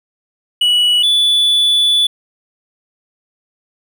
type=tone pair in turn; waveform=triangle; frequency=2937 / 3460 Hz; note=F#7 / A7; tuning=-13 / -30 cents; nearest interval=minor third; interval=283 cents; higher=second; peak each=-8 dBFS; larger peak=neither; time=0.61-1.03 / 1.03-2.07 s; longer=second; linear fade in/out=5 ms; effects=none